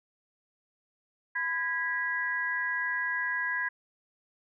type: tone cluster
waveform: sine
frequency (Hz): 1005 / 1646 / 1951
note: B5 / G#6 / B6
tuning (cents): +30 / -16 / -22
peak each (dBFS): -37 / -30 / -33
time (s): 1.35-3.69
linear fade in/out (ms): 10
effects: none